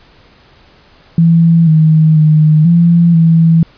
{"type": "tone with pitch steps", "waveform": "sine", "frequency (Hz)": [166.4, 157.3, 154.3, 170.2, 164.2], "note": ["E3", "D#3", "D#3", "F3", "E3"], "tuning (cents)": [17, 19, -14, -44, -6], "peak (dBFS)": -4, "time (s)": [1.18, 3.63], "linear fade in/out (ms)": 2, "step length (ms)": 490, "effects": ["pink hiss -45 dBFS RMS until 3.77 s", "resampled to 11025 Hz"]}